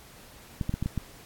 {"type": "clicks", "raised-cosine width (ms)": 5, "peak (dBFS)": -16, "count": 6, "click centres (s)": [0.612, 0.694, 0.74, 0.826, 0.86, 0.977], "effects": ["pink hiss -51 dBFS RMS until 1.25 s", "AAC 64 kbps"]}